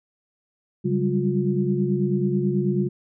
sine tone cluster, 138.1 / 189 / 198.2 / 356.3 Hz, C#3 / F#3 / G3 / F4, -6 / +37 / +19 / +35 cents, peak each -25 dBFS, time 0.84-2.89 s, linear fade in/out 20 ms, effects none

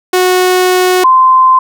sawtooth / sine tone pair in turn, 366.5 / 1036.6 Hz, F#4 / C6, -16 / -16 cents, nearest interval octave + tritone, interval 1800 cents, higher second, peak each -3 dBFS, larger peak neither, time 0.13-1.04 / 1.04-1.59 s, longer first, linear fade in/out 5 ms, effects none

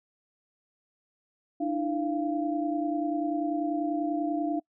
sine tone cluster, 298.1 / 328.3 / 690 Hz, D4 / E4 / F5, +26 / -7 / -21 cents, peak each -28 / -33 / -32 dBFS, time 1.6-4.6 s, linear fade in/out 10 ms, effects noise-tail reverb RT60 0.1 s tail -25 dB re dry

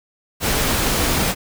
pink noise, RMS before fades -19 dBFS, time 0.4-1.35 s, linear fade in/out 50 ms, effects none

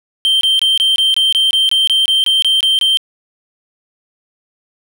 triangle tone bursts, 3136 Hz, G7, in tune, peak -8 dBFS, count 15, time 0.25-2.972 s, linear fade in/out 0 ms, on 160 ms, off 23 ms, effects none

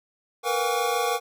square tone cluster, 464.8 / 490.9 / 719 / 809 / 1136 Hz, A#4 / B4 / F#5 / G#5 / C#6, -5 / -10 / -50 / -46 / +42 cents, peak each -30 dBFS, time 0.43-1.2 s, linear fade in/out 50 ms, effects none

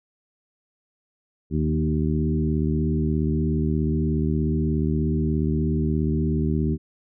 harmonic tone with a mistuned harmonic, 76.8 Hz, D#2, 22 cents flat, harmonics 1 / 2 / 3 / 4 / 5, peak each -25 / -24 / -26 / -29 / -31 dBFS, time 1.5-6.78 s, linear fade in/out 50 ms, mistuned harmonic 2, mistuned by +20 cents, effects none

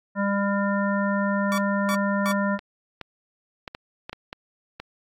harmonic tone, 200 Hz, G3, 35 cents sharp, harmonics 1 / 3 / 5 / 7 / 9, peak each -23 / -28 / -30 / -31 / -33 dBFS, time 0.15-2.59 s, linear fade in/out 50 ms
sawtooth tone bursts, 1146 Hz, D6, 43 cents flat, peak -23 dBFS, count 3, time 1.52-2.317 s, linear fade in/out 0 ms, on 59 ms, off 310 ms
clicks, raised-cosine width 0.3 ms, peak -18 dBFS, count 8, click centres 2.591 / 3.013 / 3.678 / 3.749 / 4.095 / 4.13 / 4.329 / 4.8 s
effects AAC 48 kbps

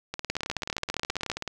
two click trains, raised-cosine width 0.2 ms, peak -15 / -11 dBFS, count 26 / 16, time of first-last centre 0.14-1.477 / 0.3-1.3 s, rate 18.7 / 15 Hz, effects none

